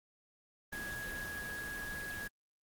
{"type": "tone in noise", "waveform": "sine", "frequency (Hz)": 1661.2, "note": "G#6", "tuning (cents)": 0, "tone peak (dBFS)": -40, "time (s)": [0.72, 2.28], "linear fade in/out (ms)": 10, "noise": "pink", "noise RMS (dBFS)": -45, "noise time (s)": [0.72, 2.28], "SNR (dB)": 2, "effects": ["Opus 24 kbps"]}